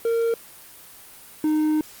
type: tone pair in turn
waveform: triangle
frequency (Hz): 461.1 / 307.7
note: A#4 / D#4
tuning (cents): -19 / -19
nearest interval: perfect fifth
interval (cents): 700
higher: first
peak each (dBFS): -17 / -16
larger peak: second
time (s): 0.05-0.34 / 1.44-1.81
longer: second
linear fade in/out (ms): 2
effects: white hiss -45 dBFS RMS until 2 s + Opus 32 kbps